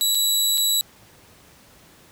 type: tone with dropouts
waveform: 20% pulse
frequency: 3919 Hz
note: B7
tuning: 14 cents flat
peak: -12 dBFS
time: 0.01-0.81 s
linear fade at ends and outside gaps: 0 ms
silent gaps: 0.148-0.153 / 0.574-0.579 s
effects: pink hiss -51 dBFS RMS until 2.11 s + high-pass 60 Hz 12 dB/octave